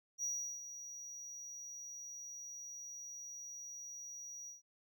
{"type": "tone with ADSR envelope", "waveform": "triangle", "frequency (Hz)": 5780, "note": "F#8", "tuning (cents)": -41, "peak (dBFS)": -34, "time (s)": [0.18, 4.62], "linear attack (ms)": 54, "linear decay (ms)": 370, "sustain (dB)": -11, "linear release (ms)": 140, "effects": []}